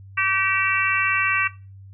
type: harmonic tone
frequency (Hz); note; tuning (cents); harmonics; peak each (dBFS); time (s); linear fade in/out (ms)
385; G4; -31; 3 / 4 / 5 / 6 / 7; -25 / -25 / -25 / -25 / -25; 0.17-1.48; 10
effects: noise-tail reverb RT60 0.3 s tail -17 dB re dry + added 97 Hz sine -40 dBFS peak until 1.93 s